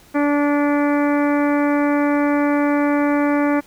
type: harmonic tone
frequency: 290 Hz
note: D4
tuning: 22 cents flat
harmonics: 1 / 2 / 3 / 4 / 5 / 6 / 7 / 8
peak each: -16 / -22 / -26 / -28 / -30 / -32 / -33 / -34 dBFS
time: 0.14-3.61 s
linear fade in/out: 20 ms
effects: pink hiss -49 dBFS RMS until 3.66 s